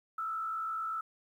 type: tone with frequency modulation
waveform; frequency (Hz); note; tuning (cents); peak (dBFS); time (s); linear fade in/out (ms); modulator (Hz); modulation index
sine; 1318.5; E6; 0; -33; 0.18-1.01; 5; 55.3; 0.61
effects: 11-bit